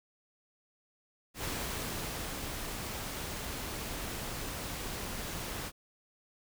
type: noise with ADSR envelope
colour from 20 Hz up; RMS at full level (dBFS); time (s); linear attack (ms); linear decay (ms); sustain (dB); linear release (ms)
pink; -36; 1.34-5.72; 100; 890; -3; 52
effects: none